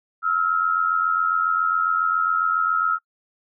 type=tone pair together; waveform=sine; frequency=1300 / 1387.3 Hz; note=E6 / F6; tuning=-24 / -12 cents; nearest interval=minor second; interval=112 cents; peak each=-20 / -22 dBFS; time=0.22-2.99 s; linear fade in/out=50 ms; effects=noise-tail reverb RT60 0.1 s tail -24 dB re dry